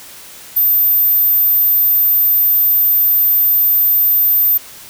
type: tone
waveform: sine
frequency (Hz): 13810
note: A9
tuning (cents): -34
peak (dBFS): -9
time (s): 0.56-4.58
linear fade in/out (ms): 10
effects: white hiss -36 dBFS RMS until 4.89 s